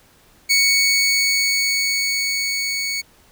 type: tone with level ramp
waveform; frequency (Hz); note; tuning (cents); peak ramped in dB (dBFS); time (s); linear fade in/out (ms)
20% pulse; 2226; C#7; +7; -8 to -17; 0.49-3.02; 20
effects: pink hiss -53 dBFS RMS until 3.31 s